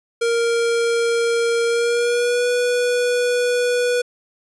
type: tone with pitch glide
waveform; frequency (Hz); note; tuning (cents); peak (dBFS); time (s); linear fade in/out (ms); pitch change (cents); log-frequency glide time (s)
square; 466.2 to 489.4; A#4 to B4; 0 to -16; -17; 0.21-4.02; 10; +84; 1.67-2.48
effects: resampled to 24000 Hz